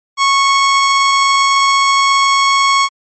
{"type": "tone", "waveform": "sawtooth", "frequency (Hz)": 1102, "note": "C#6", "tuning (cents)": -11, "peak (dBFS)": -5, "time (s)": [0.17, 2.89], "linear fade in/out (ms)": 50, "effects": ["MP3 32 kbps"]}